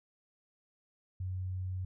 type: tone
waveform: sine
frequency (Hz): 92.6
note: F#2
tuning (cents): +2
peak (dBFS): -34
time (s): 1.2-1.85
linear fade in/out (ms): 5
effects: none